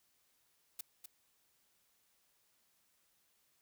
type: noise with echo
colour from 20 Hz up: blue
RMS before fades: -42 dBFS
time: 0.79-0.81 s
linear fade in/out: 5 ms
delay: 250 ms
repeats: 1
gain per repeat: -7 dB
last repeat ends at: 1.06 s
effects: white hiss -75 dBFS RMS until 3.61 s